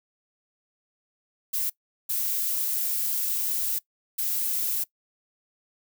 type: noise bursts at uneven times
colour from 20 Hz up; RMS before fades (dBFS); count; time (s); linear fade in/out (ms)
violet; -27; 3; 1.53-1.7 / 2.09-3.79 / 4.18-4.84; 10
effects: noise-tail reverb RT60 0.1 s tail -21 dB re dry